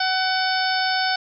harmonic tone with a mistuned harmonic, 751 Hz, F#5, 26 cents sharp, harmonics 1 / 2 / 3 / 4 / 5 / 6 / 7, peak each -23 / -24 / -32 / -32 / -32 / -28 / -28 dBFS, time 0-1.16 s, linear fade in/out 5 ms, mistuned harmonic 5, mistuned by -59 cents, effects none

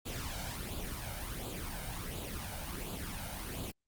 pink noise with flanger, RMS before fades -40 dBFS, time 0.05-3.72 s, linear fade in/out 20 ms, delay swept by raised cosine 0.26 to 1.36 ms, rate 1.4 Hz, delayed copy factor +0.6, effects Opus 48 kbps

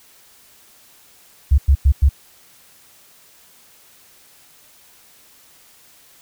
sine tone bursts, 69.3 Hz, C#2, in tune, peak -8 dBFS, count 4, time 1.51-2.092 s, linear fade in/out 10 ms, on 72 ms, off 98 ms, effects white hiss -50 dBFS RMS until 6.21 s

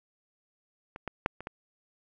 clicks, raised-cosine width 0.5 ms, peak -26 / -19 / -10 / -26 / -21 dBFS, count 5, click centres 0.961 / 1.077 / 1.261 / 1.406 / 1.471 s, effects none

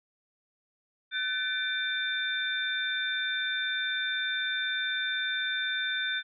sine tone cluster, 1514 / 1750 / 2341 / 3582 Hz, F#6 / A6 / D7 / A7, +39 / -10 / -6 / +30 cents, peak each -31 / -38 / -39 / -32 dBFS, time 1.11-6.23 s, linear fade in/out 50 ms, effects none

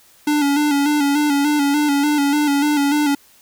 square tone with vibrato, 289.7 Hz, D4, 24 cents flat, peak -15 dBFS, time 0.27-3.15 s, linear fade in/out 5 ms, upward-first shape square, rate 3.4 Hz, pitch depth 44 cents each way, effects white hiss -51 dBFS RMS until 3.41 s

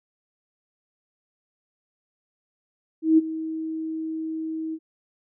sine tone with ADSR envelope, 319.1 Hz, D#4, 44 cents sharp, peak -11 dBFS, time 3.02-4.79 s, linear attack 160 ms, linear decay 23 ms, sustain -16 dB, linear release 55 ms, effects none

